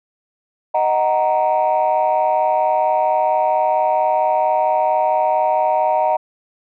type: chord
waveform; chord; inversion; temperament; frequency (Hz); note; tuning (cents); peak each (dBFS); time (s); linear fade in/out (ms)
sine; D# minor; none; just; 622.3 / 746.7 / 933.4; D#5 / F#5 / A#5; 0 / +16 / +2; -17; 0.74-6.17; 10
effects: tanh soft clip ceiling -8 dBFS

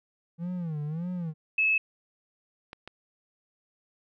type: tone with vibrato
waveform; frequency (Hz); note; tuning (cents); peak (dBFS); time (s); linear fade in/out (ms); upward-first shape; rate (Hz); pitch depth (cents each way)
triangle; 163.7; E3; -12; -28; 0.38-1.34; 50; sine; 1.7; 180
type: tone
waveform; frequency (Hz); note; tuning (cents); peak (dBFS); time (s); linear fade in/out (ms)
sine; 2596; E7; -27; -21; 1.58-1.78; 5
type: clicks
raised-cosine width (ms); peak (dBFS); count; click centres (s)
0.3; -25; 2; 2.731 / 2.876
effects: none

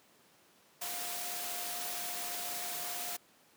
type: tone in noise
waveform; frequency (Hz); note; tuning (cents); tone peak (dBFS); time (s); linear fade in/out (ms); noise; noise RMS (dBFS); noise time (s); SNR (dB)
sine; 707; F5; +21; -46; 0.81-3.17; 10; white; -39; 0.81-3.17; -10
effects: pink hiss -64 dBFS RMS until 3.56 s + high-pass 200 Hz 12 dB/octave

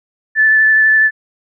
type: tone with vibrato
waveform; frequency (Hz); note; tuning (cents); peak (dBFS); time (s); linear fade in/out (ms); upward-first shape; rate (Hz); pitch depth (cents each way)
sine; 1749; A6; -11; -7; 0.35-1.11; 50; sine; 12; 12
effects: none

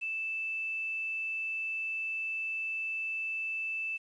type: tone with quantisation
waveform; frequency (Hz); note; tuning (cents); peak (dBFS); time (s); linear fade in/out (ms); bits
sine; 2640; E7; +2; -32; 0.01-3.98; 20; 10
effects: resampled to 22050 Hz

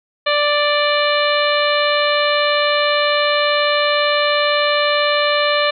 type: harmonic tone with a mistuned harmonic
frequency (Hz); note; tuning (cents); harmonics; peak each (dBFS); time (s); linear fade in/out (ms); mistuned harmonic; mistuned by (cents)
587.3; D5; 0; 1 / 2 / 3 / 4 / 5 / 6 / 7; -17 / -20 / -22 / -23 / -24 / -25 / -25; 0.26-5.71; 10; 6; +27
effects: none

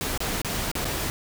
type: noise with dropouts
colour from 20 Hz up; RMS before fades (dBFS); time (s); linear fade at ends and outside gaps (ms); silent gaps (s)
pink; -28; 0.01-1.1; 0; 0.176-0.204 / 0.417-0.447 / 0.715-0.753 / 0.845-0.853
effects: none

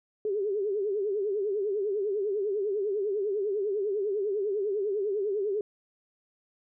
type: tone with vibrato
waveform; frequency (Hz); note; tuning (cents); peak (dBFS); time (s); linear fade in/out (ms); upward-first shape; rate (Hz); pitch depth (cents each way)
sine; 407.1; G#4; -35; -26; 0.25-5.61; 2; triangle; 10; 140
effects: none

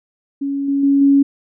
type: tone with level steps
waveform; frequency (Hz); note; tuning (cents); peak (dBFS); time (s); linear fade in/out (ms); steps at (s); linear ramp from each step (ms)
sine; 278.6; C#4; +9; -18 / -14 / -10 / -8; 0.41-1.23; 10; 0.68 / 0.83 / 1.01; 5
effects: none

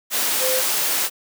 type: tone in noise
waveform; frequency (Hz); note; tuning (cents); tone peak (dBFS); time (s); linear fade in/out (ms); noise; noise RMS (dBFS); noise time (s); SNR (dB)
sine; 516; C5; -24; -21; 0.39-0.63; 50; white; -21; 0.1-1.1; -3
effects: high-pass 300 Hz 12 dB/octave

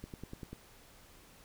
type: click train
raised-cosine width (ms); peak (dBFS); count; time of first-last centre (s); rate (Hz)
3; -30; 6; 0.04-0.53; 10.2
effects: pink hiss -59 dBFS RMS until 1.44 s

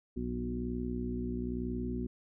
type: harmonic tone with a mistuned harmonic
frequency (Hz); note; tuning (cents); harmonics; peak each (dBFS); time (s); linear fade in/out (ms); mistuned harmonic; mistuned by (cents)
61; B1; -21; 1 / 2 / 3 / 4 / 5 / 6; -39 / -44 / -42 / -36 / -49 / -41; 0.16-2.07; 10; 2; -21
effects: none

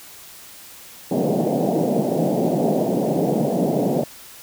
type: band-pass noise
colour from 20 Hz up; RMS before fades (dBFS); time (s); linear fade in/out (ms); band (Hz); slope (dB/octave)
pink; -20; 1.11-4.04; 5; 150 to 740; 48
effects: white hiss -42 dBFS RMS until 4.42 s

